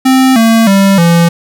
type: tone with pitch steps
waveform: square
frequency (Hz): 261.6 / 226.4 / 195.98 / 169.63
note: C4 / A3 / G3 / E3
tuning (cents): 0 / +50 / 0 / +50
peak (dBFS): -5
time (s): 0.05-1.29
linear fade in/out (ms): 10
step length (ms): 310
effects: none